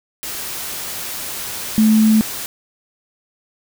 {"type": "tone in noise", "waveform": "sine", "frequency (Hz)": 218.3, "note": "A3", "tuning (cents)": -13, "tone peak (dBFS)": -9, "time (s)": [1.78, 2.21], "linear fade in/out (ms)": 0, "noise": "white", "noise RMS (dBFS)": -27, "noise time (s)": [0.23, 2.46], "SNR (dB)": 15, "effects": []}